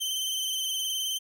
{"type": "tone with vibrato", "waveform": "sawtooth", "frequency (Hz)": 3090, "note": "G7", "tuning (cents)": -26, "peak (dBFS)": -25, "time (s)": [0, 1.19], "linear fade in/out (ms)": 20, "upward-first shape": "sine", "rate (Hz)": 19, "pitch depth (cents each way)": 36, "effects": []}